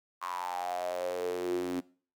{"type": "tone with high-pass filter sweep", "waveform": "sawtooth", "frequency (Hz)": 89.6, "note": "F2", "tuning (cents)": 45, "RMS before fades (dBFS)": -34, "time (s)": [0.21, 1.81], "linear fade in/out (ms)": 20, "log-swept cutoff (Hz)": [1100, 280], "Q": 9.2, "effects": ["noise-tail reverb RT60 0.4 s tail -20 dB re dry"]}